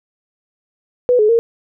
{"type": "tone with pitch steps", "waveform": "sine", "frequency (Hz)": [493.6, 425.1, 462.3], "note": ["B4", "G#4", "A#4"], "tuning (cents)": [-1, 40, -14], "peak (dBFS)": -9, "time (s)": [1.09, 1.39], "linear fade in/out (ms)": 0, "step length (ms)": 100, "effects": []}